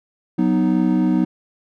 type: chord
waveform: triangle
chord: B major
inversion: second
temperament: equal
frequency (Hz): 185 / 246.9 / 311.1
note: F#3 / B3 / D#4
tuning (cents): 0 / 0 / 0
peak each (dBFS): -17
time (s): 0.38-1.25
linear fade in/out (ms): 10
effects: none